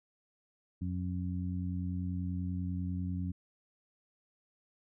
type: harmonic tone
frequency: 90.2 Hz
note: F#2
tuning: 44 cents flat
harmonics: 1 / 2 / 3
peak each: -35 / -37 / -42 dBFS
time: 0.81-3.32 s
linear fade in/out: 10 ms
effects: none